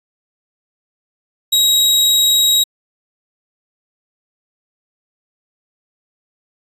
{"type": "tone", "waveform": "sawtooth", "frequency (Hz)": 3819, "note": "A#7", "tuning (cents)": 41, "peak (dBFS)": -7, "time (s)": [1.52, 2.64], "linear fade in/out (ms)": 10, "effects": ["resampled to 32000 Hz"]}